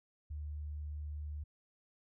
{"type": "tone", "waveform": "sine", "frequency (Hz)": 74.6, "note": "D2", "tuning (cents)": 28, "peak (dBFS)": -39, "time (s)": [0.3, 1.44], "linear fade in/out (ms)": 10, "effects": []}